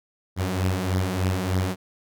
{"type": "beating tone pair", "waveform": "sawtooth", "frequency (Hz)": [90.8, 94.1], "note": ["F#2", "F#2"], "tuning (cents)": [-32, 30], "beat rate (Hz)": 3.3, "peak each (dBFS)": [-23, -20], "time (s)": [0.36, 1.76], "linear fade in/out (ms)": 50, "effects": []}